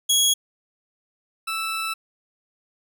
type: tone pair in turn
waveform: 20% pulse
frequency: 3322 / 1318.3 Hz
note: G#7 / E6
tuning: 0 / 0 cents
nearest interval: octave + major third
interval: 1600 cents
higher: first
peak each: -11 / -20 dBFS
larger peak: first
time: 0.09-0.34 / 1.47-1.94 s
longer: second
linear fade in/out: 10 ms
effects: none